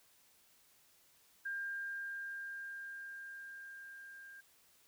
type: tone with level ramp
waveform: sine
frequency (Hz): 1600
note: G6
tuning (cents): +35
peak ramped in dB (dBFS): -37 to -51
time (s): 1.45-4.41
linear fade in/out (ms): 10
effects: white hiss -68 dBFS RMS until 4.87 s